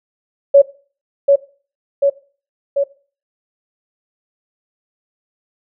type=tone with echo; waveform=sine; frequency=560 Hz; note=C#5; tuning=18 cents sharp; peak=-3 dBFS; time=0.54-0.62 s; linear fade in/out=10 ms; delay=740 ms; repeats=3; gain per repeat=-3 dB; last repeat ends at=2.84 s; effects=noise-tail reverb RT60 0.4 s tail -18 dB re dry